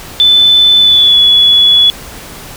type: tone with pitch glide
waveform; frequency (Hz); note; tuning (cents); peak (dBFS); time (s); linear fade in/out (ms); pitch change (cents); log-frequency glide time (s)
sine; 3511 to 3403; A7 to G#7; -4 to +41; -3; 0.2-1.9; 0; -55; 0.8-1.19
effects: pink hiss -29 dBFS RMS until 2.56 s